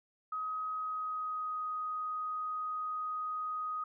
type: tone with pitch glide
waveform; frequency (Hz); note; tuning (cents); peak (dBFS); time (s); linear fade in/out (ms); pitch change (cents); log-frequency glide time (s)
sine; 1264 to 1250.2; D#6 to D#6; +27 to +8; -34; 0.32-3.84; 5; -19; 0.73-1.65
effects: none